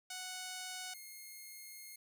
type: tone pair in turn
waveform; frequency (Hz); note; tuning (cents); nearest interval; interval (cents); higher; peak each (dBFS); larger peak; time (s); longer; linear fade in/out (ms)
5% pulse; 739 / 2145; F#5 / C7; -2 / +42; octave + tritone; 1844; second; -31 / -39; first; 0.1-0.94 / 0.94-1.96; second; 5
effects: none